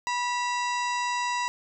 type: harmonic tone with a mistuned harmonic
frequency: 978 Hz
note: B5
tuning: 17 cents flat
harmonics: 1 / 2 / 3 / 4 / 5 / 6 / 7 / 8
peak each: -27 / -33 / -37 / -39 / -41 / -43 / -44 / -45 dBFS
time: 0.07-1.48 s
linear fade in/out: 0 ms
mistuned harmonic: 3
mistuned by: -120 cents
effects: none